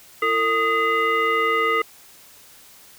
sine tone with frequency modulation, 1244.5 Hz, D#6, in tune, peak -17 dBFS, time 0.22-1.82 s, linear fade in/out 5 ms, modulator 792 Hz, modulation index 1.2, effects white hiss -48 dBFS RMS until 2.98 s

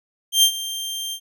sawtooth tone with ADSR envelope, 3169 Hz, G7, 18 cents sharp, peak -7 dBFS, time 0.32-1.2 s, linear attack 110 ms, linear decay 78 ms, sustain -16 dB, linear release 71 ms, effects none

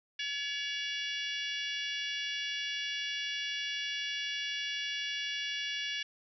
harmonic tone, 568 Hz, C#5, 42 cents sharp, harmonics 3 / 4 / 5 / 6 / 7 / 8 / 9 / 10, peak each -40 / -41 / -38 / -40 / -51 / -48 / -49 / -50 dBFS, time 0.19-6.03 s, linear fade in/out 5 ms, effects none

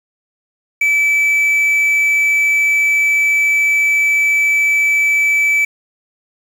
triangle tone with quantisation, 2307 Hz, D7, 31 cents flat, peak -9 dBFS, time 0.81-5.65 s, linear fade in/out 5 ms, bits 6, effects none

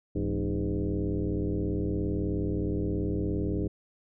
sine tone with frequency modulation, 116.5 Hz, A#2, 1 cent flat, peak -26 dBFS, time 0.15-3.68 s, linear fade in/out 10 ms, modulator 96.9 Hz, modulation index 3.3, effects none

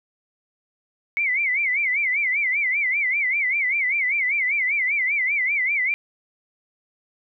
sine tone with vibrato, 2169 Hz, C#7, 38 cents flat, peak -19 dBFS, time 1.17-5.94 s, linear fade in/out 0 ms, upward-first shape sine, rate 5.1 Hz, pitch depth 160 cents each way, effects none

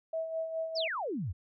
sine tone with tremolo, 648 Hz, E5, 30 cents flat, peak -30 dBFS, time 0.13-0.88 s, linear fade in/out 5 ms, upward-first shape sine, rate 4.8 Hz, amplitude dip 55%
sine exponential sweep, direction down, 5730 to 74.7 Hz, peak -32 dBFS, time 0.75-1.33 s, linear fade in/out 20 ms
effects none

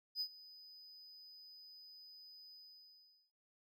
triangle tone with ADSR envelope, 4992 Hz, D#8, 5 cents sharp, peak -34 dBFS, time 0.15-3.32 s, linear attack 57 ms, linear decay 71 ms, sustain -20 dB, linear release 780 ms, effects none

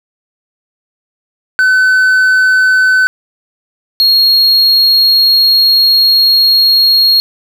triangle tone pair in turn, 1514 / 4282 Hz, F#6 / C8, +39 / +39 cents, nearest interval octave + tritone, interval 1800 cents, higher second, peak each -4 dBFS, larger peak neither, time 1.59-3.07 / 4-7.2 s, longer second, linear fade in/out 0 ms, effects none

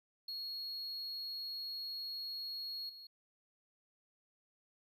triangle tone with level steps, 4313 Hz, C#8, 48 cents flat, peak -39 / -49 dBFS, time 0.28-3.07 s, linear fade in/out 5 ms, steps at 2.89 s, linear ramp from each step 5 ms, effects none

